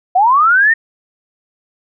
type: linear sweep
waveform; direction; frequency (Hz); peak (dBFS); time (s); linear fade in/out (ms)
sine; up; 702 to 1865; -7; 0.15-0.74; 10
effects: none